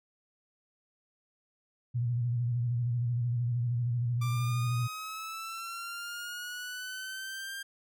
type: tone with vibrato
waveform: sine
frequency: 120.2 Hz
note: B2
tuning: 46 cents flat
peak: -27 dBFS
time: 1.94-4.88 s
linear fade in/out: 20 ms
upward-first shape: square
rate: 13 Hz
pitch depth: 44 cents each way
type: linear sweep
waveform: sawtooth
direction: up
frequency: 1174.7 to 1598 Hz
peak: -34 dBFS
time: 4.21-7.63 s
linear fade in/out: 10 ms
effects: none